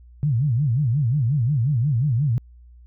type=tone with vibrato; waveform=sine; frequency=130.81 Hz; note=C3; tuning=in tune; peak=-17 dBFS; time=0.23-2.38 s; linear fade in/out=0 ms; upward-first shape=sine; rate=5.6 Hz; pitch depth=270 cents each way; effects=added 60 Hz sine -44 dBFS peak until 2.86 s